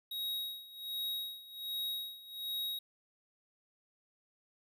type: tone with tremolo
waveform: square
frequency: 3793 Hz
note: A#7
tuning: 29 cents sharp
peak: -35 dBFS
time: 0.11-2.79 s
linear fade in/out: 5 ms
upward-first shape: sine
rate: 1.3 Hz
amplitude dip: 85%
effects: none